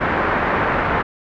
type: low-pass noise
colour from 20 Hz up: white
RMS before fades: -19 dBFS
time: 0-1.03 s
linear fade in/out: 20 ms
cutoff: 1700 Hz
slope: 24 dB/octave
effects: none